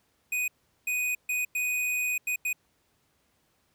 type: tone bursts at uneven times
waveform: square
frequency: 2489 Hz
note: D#7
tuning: in tune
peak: -27 dBFS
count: 6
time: 0.32-0.48 / 0.87-1.15 / 1.29-1.45 / 1.55-2.18 / 2.27-2.36 / 2.45-2.53 s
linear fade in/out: 5 ms
effects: pink hiss -70 dBFS RMS until 3.74 s + high-pass 60 Hz 12 dB/octave